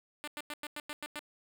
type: tone bursts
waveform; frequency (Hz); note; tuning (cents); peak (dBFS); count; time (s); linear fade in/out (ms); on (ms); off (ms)
5% pulse; 297.1; D4; +20; -27; 8; 0.24-1.192; 0; 35; 96
effects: none